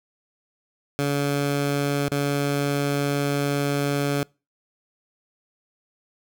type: tone with dropouts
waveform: 15% pulse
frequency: 142.4 Hz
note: C#3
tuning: 47 cents sharp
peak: -15 dBFS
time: 0.99-4.23 s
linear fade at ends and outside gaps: 0 ms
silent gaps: 2.085-2.117 s
effects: noise-tail reverb RT60 0.3 s tail -26 dB re dry